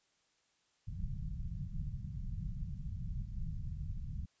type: low-pass noise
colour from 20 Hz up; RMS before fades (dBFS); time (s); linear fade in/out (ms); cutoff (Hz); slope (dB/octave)
pink; -40; 0.87-4.26; 10; 180; 48
effects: white hiss -75 dBFS RMS until 4.4 s + resampled to 16000 Hz